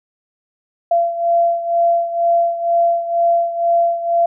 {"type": "beating tone pair", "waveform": "sine", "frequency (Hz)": [682, 684.1], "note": ["F5", "F5"], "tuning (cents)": [-41, -36], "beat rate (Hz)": 2.1, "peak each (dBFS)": [-14, -19], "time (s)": [0.91, 4.26], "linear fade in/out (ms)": 5, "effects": []}